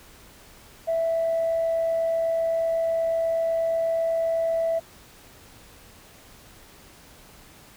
sine tone with amplitude modulation, 659.3 Hz, E5, in tune, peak -19 dBFS, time 0.87-4.8 s, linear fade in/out 20 ms, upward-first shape sine, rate 68.1 Hz, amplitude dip 25%, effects tanh soft clip ceiling -17 dBFS + pink hiss -50 dBFS RMS until 7.76 s

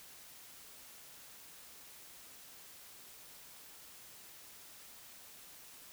silence, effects white hiss -55 dBFS RMS until 5.92 s

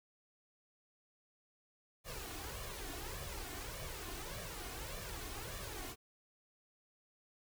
pink noise with flanger, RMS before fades -45 dBFS, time 2.04-5.96 s, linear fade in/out 50 ms, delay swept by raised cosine 1.7 to 2.8 ms, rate 1.7 Hz, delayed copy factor +0.65, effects none

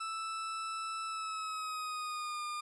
40% pulse tone with pitch glide, 1318.5 to 1209.1 Hz, E6 to D#6, 0 to -50 cents, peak -36 dBFS, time 0-2.61 s, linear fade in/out 10 ms, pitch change -150 cents, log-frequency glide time 1.06-2.43 s, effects resampled to 24000 Hz + 13-bit

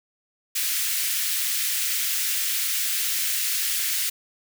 white high-pass noise, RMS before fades -25 dBFS, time 0.55-4.1 s, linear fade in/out 10 ms, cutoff 1700 Hz, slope 24 dB/octave, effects none

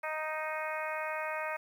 harmonic tone, 311.1 Hz, D#4, in tune, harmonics 2 / 3 / 4 / 5 / 6 / 7 / 8, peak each -38 / -40 / -41 / -42 / -43 / -43 / -44 dBFS, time 0.03-1.57 s, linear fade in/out 10 ms, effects 10-bit

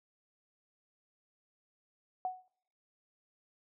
sine tone with exponential decay, 740 Hz, F#5, in tune, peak -29 dBFS, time 2.25-2.48 s, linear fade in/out 1 ms, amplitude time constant 48 ms, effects noise-tail reverb RT60 0.7 s tail -25 dB re dry

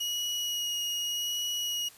30% pulse tone with vibrato, 2897 Hz, F#7, 37 cents flat, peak -27 dBFS, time 0-1.89 s, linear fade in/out 10 ms, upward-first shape sine, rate 0.85 Hz, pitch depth 12 cents each way, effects white hiss -54 dBFS RMS until 1.97 s + resampled to 32000 Hz

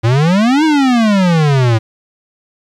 square exponential two-way sweep, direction up then down, 108.6 to 322.6 to 108.6 Hz, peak -9 dBFS, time 0.03-1.79 s, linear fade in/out 20 ms, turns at 0.64 s, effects low-pass 5000 Hz 12 dB/octave + 8-bit

